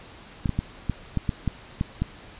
clicks, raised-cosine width 5 ms, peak -11 dBFS, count 9, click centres 0.458 / 0.493 / 0.59 / 0.897 / 1.173 / 1.292 / 1.477 / 1.811 / 2.02 s, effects pink hiss -46 dBFS RMS until 2.39 s + resampled to 8000 Hz

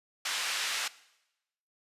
pink band-pass noise, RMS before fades -33 dBFS, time 0.25-0.88 s, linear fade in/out 5 ms, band 1600 to 6900 Hz, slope 12 dB/octave, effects noise-tail reverb RT60 0.9 s tail -19 dB re dry + resampled to 32000 Hz

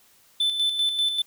triangle tone with tremolo, 3520 Hz, A7, in tune, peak -18 dBFS, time 0.4-1.22 s, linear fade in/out 5 ms, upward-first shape square, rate 5.1 Hz, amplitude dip 50%, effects white hiss -58 dBFS RMS until 1.26 s

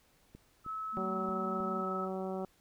click train, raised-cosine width 3 ms, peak -37 dBFS, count 5, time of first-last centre 0.35-1.604 s, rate 3.19 Hz
sine tone, 1297 Hz, E6, 28 cents flat, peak -36 dBFS, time 0.64-2.09 s, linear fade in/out 50 ms
sine tone with vibrato, 223.7 Hz, A3, 29 cents sharp, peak -40 dBFS, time 0.92-1.85 s, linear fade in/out 50 ms, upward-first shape sine, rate 2.4 Hz, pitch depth 13 cents each way
harmonic tone, 188.9 Hz, F#3, 36 cents sharp, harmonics 1 / 2 / 3 / 4 / 5 / 6 / 7, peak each -39 / -39 / -42 / -43 / -52 / -53 / -51 dBFS, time 0.97-2.45 s, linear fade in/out 0 ms
effects pink hiss -68 dBFS RMS until 2.6 s

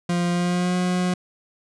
40% pulse tone with pitch glide, 174.61 to 180.66 Hz, F3 to F#3, 0 to -41 cents, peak -19 dBFS, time 0.09-1.14 s, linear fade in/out 5 ms, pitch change +59 cents, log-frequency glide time 0.3-0.76 s, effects resampled to 22050 Hz

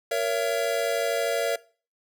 square chord, A# diminished, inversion none, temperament just, 466.2 / 559.4 / 671.3 Hz, A#4 / C#5 / E5, 0 / +16 / +31 cents, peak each -29 dBFS, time 0.11-1.56 s, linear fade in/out 5 ms, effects noise-tail reverb RT60 0.4 s tail -21 dB re dry

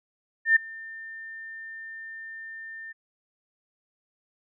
sine tone with ADSR envelope, 1800 Hz, A6, 39 cents sharp, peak -13 dBFS, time 0.45-2.93 s, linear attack 110 ms, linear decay 9 ms, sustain -24 dB, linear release 18 ms, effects none

